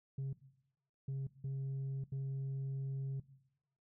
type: tone bursts at uneven times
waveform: sine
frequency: 135.5 Hz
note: C#3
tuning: 39 cents flat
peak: -34 dBFS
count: 4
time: 0.18-0.33 / 1.08-1.27 / 1.44-2.04 / 2.12-3.2 s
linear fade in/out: 5 ms
effects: noise-tail reverb RT60 0.9 s tail -19 dB re dry + tanh soft clip ceiling -36 dBFS